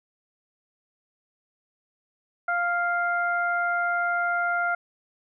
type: harmonic tone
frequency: 698.5 Hz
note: F5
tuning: in tune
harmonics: 1 / 2 / 3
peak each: -27 / -24 / -37 dBFS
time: 2.48-4.75 s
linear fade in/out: 5 ms
effects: none